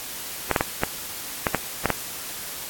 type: clicks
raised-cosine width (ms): 0.5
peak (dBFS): -4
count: 8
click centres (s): 0.513 / 0.562 / 0.609 / 0.835 / 1.468 / 1.547 / 1.857 / 1.903
effects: white hiss -34 dBFS RMS until 2.69 s + AAC 64 kbps